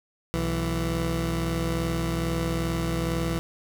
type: tone pair together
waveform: 20% pulse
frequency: 62.28 / 165.6 Hz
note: B1 / E3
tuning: +15 / +8 cents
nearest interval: octave + perfect fourth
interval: 1693 cents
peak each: -24 / -22 dBFS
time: 0.34-3.39 s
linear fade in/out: 0 ms
effects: none